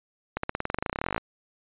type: accelerating click train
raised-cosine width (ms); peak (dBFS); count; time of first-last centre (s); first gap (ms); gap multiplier
0.5; -12; 24; 0.37-1.18; 64; 0.94
effects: resampled to 8000 Hz